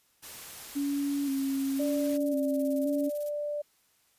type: noise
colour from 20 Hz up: white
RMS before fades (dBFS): -44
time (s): 0.22-2.18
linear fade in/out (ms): 20
type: tone with vibrato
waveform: sine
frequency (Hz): 277.2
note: C#4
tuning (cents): 0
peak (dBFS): -27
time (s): 0.75-3.1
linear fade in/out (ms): 20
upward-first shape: square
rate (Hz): 0.95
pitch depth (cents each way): 34
type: noise with tremolo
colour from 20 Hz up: violet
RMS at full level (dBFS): -44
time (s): 1.26-3.31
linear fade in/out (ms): 20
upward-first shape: square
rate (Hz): 18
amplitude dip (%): 75
type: tone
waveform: sine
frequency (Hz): 589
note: D5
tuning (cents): +5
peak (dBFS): -30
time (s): 1.79-3.62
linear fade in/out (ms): 10
effects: white hiss -68 dBFS RMS until 4.18 s + resampled to 32000 Hz